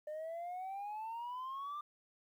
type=exponential sweep; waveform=sine; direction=up; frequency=600 to 1200 Hz; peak=-38 dBFS; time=0.07-1.81 s; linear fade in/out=5 ms; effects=tanh soft clip ceiling -39 dBFS + 12-bit